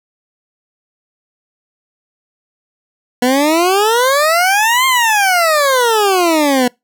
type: exponential two-way sweep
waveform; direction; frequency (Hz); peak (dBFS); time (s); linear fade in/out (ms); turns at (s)
20% pulse; up then down; 242.1 to 1069 to 242.1; -5; 3.22-6.68; 5; 4.86
effects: noise-tail reverb RT60 0.2 s tail -26 dB re dry